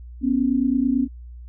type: tone pair together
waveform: sine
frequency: 246.1 / 275.2 Hz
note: B3 / C#4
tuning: -6 / -12 cents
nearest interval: major second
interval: 194 cents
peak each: -20 dBFS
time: 0.21-1.08 s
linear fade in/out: 50 ms
effects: added 60 Hz sine -36 dBFS peak until 1.48 s